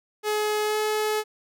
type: tone with pitch glide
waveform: sawtooth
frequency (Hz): 423.7 to 427.9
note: G#4 to A4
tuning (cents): +35 to -48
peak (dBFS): -19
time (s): 0.23-1.24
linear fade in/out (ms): 50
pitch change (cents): +17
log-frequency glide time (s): 0.65-0.77
effects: none